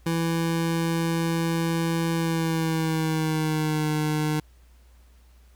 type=tone with pitch glide; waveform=25% pulse; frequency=165.8 to 152.92 Hz; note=E3 to D#3; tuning=+10 to -30 cents; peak=-19 dBFS; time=0.06-4.4 s; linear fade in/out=5 ms; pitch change=-140 cents; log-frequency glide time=2.14-3.89 s; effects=added 60 Hz sine -51 dBFS peak until 5.55 s + pink hiss -63 dBFS RMS until 5.55 s